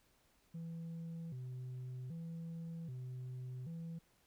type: tone with vibrato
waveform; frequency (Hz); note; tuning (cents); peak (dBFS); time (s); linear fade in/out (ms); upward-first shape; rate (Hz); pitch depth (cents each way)
sine; 145.2; D3; -19; -40; 0.54-3.99; 10; square; 0.64; 230
effects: tanh soft clip ceiling -42 dBFS + pink hiss -73 dBFS RMS until 4.26 s